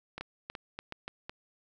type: two click trains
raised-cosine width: 0.3 ms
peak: -22 / -23 dBFS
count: 4 / 4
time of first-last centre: 0.21-1.08 / 0.18-1.295 s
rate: 3.45 / 2.69 Hz
effects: none